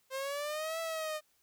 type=linear two-way sweep; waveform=sawtooth; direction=up then down; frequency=523.3 to 659.3 to 609 Hz; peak=-31 dBFS; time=0.1-1.21 s; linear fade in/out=50 ms; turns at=0.8 s; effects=white hiss -72 dBFS RMS until 1.42 s